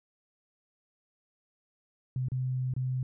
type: tone with dropouts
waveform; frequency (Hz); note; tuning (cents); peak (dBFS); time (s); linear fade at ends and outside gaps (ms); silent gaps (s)
sine; 128.4; C3; -32; -28; 2.16-3.03; 2; 2.285-2.318 / 2.738-2.764
effects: none